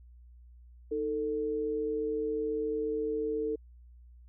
sine tone pair together, 311.1 / 445.3 Hz, D#4 / A4, 0 / +21 cents, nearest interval tritone, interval 621 cents, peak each -36 / -30 dBFS, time 0.91-3.56 s, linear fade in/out 10 ms, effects added 60 Hz sine -51 dBFS peak until 4.28 s

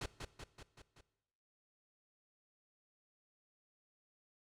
pink noise with echo, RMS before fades -41 dBFS, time 0.01-0.06 s, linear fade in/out 5 ms, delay 190 ms, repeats 5, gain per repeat -4 dB, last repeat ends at 1.01 s, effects noise-tail reverb RT60 1.0 s tail -18 dB re dry + low-pass 7000 Hz 12 dB/octave

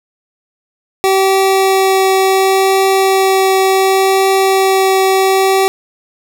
25% pulse tone with vibrato, 383.8 Hz, G4, 37 cents flat, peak -5 dBFS, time 1.04-5.68 s, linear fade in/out 0 ms, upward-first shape triangle, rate 0.69 Hz, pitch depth 8 cents each way, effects none

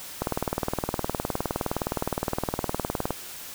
click train, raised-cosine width 1 ms, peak -11 dBFS, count 57, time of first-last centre 0.22-3.107 s, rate 19.4 Hz, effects white hiss -40 dBFS RMS until 3.54 s

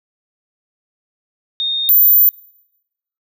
sine tone pair in turn, 3683 / 14263 Hz, A#7 / A9, -22 / +22 cents, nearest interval octave + major seventh, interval 2344 cents, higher second, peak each -16 / -7 dBFS, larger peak second, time 1.6-1.89 / 1.89-2.29 s, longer second, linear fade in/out 0 ms, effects noise-tail reverb RT60 0.9 s tail -24 dB re dry

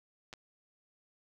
clicks, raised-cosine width 0.2 ms, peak -29 dBFS, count 2, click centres 0.329 / 0.337 s, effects none

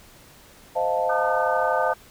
sine chord, F dominant seventh, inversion second, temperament equal with one note detuned, 518.1 / 622.3 / 698.5 / 880 Hz, C5 / Eb5 / F5 / A5, -17 / 0 / 0 / 0 cents, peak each -26 dBFS, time 0.75-1.94 s, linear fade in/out 20 ms
harmonic tone, 304.1 Hz, D#4, 40 cents flat, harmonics 3 / 4 / 5, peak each -32 / -28 / -29 dBFS, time 1.09-1.94 s, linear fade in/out 10 ms
effects pink hiss -50 dBFS RMS until 2.1 s

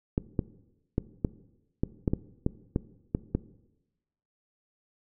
clicks, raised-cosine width 3 ms, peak -12 dBFS, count 11, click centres 0.179 / 0.392 / 0.981 / 1.248 / 1.835 / 2.078 / 2.135 / 2.464 / 2.761 / 3.149 / 3.35 s, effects noise-tail reverb RT60 1.0 s tail -18 dB re dry

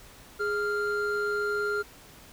triangle tone pair together, 414.8 / 1394 Hz, G#4 / F6, -2 / -4 cents, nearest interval octave + major sixth, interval 2098 cents, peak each -27 dBFS, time 0.39-1.83 s, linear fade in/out 20 ms, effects pink hiss -51 dBFS RMS until 2.32 s

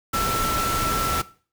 sine tone in noise, 1335 Hz, E6, 22 cents sharp, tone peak -23 dBFS, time 0.13-1.22 s, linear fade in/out 10 ms, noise pink, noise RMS -26 dBFS, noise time 0.13-1.22 s, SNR 0 dB, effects noise-tail reverb RT60 0.4 s tail -18 dB re dry

